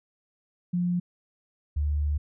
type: tone pair in turn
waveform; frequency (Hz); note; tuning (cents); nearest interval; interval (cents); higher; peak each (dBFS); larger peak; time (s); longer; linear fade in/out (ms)
sine; 176.8 / 73.72; F3 / D2; +22 / +7; octave + minor third; 1515; first; -23; neither; 0.73-1 / 1.76-2.18; second; 10
effects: none